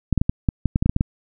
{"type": "clicks", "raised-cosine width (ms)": 5, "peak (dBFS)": -5, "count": 12, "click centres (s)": [0.127, 0.177, 0.215, 0.295, 0.488, 0.657, 0.759, 0.825, 0.86, 0.895, 0.964, 1.009], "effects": []}